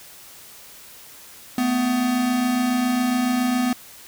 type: tone pair together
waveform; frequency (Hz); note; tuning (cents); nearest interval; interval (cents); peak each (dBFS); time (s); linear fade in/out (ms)
square; 222.5 / 249.7; A3 / B3; +20 / +19; major second; 199; -28 / -20; 1.58-3.73; 2
effects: white hiss -44 dBFS RMS until 4.07 s